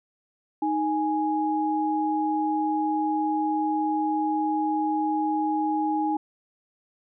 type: tone pair together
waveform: sine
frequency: 310.9 / 830.6 Hz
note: D#4 / G#5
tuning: -1 / 0 cents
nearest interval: octave + perfect fourth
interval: 1701 cents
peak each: -25 dBFS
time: 0.62-6.17 s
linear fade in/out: 5 ms
effects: none